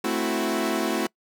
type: chord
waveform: sawtooth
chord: F# half-diminished seventh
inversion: first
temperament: equal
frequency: 220 / 261.6 / 329.6 / 370 Hz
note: A3 / C4 / E4 / F#4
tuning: 0 / 0 / 0 / 0 cents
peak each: -25 / -26 / -24 / -25 dBFS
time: 0.04-1.07 s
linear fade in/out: 5 ms
effects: noise-tail reverb RT60 0.1 s tail -24 dB re dry